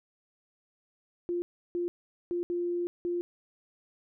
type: tone bursts at uneven times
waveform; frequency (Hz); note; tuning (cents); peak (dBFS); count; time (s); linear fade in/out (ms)
sine; 349.2; F4; 0; -28; 5; 1.29-1.42 / 1.75-1.88 / 2.31-2.43 / 2.5-2.87 / 3.05-3.21; 0
effects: none